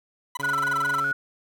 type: tone bursts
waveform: 40% pulse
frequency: 995 Hz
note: B5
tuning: 13 cents sharp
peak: -27 dBFS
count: 15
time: 0.35-1.001 s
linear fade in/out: 5 ms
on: 21 ms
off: 24 ms
type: tone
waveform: 15% pulse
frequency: 140 Hz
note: C#3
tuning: 18 cents sharp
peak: -29 dBFS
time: 0.39-1.12 s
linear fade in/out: 5 ms
type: tone with vibrato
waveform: sine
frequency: 1396.9 Hz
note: F6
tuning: in tune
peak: -22 dBFS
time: 0.43-1.13 s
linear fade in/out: 5 ms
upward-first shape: square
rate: 4.9 Hz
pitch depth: 78 cents each way
effects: none